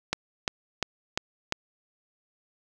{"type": "click train", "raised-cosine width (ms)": 0.2, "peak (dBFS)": -8, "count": 5, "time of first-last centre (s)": [0.13, 1.524], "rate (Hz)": 2.87, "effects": []}